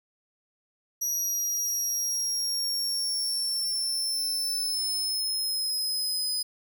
sawtooth linear sweep, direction down, 5790 to 5000 Hz, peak -24 dBFS, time 1.01-6.43 s, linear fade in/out 10 ms, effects none

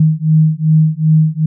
sine beating tone pair, 155.56 / 158.16 Hz, D#3 / D#3, 0 / +29 cents, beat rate 2.6 Hz, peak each -11 dBFS, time 0-1.46 s, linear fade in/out 5 ms, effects none

